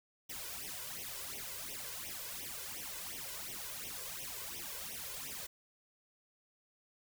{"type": "noise with flanger", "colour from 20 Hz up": "white", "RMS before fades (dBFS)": -44, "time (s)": [0.29, 5.47], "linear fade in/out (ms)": 10, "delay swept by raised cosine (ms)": [0.33, 2.03], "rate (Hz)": 2.8, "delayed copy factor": 1, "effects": []}